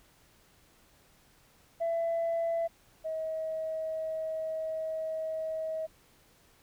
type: tone pair in turn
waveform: sine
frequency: 668 / 637 Hz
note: E5 / D#5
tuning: +23 / +41 cents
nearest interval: minor second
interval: 82 cents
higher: first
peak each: -26 / -31 dBFS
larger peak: first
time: 1.8-2.68 / 3.04-5.87 s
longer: second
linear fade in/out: 20 ms
effects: tanh soft clip ceiling -25 dBFS + pink hiss -63 dBFS RMS until 6.62 s